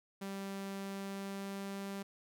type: tone with pitch glide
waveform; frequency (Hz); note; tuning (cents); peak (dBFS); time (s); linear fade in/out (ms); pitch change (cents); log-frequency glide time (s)
sawtooth; 196 to 197.25; G3 to G3; 0 to +11; -36; 0.21-2.03; 10; +11; 0.75-1.87
effects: none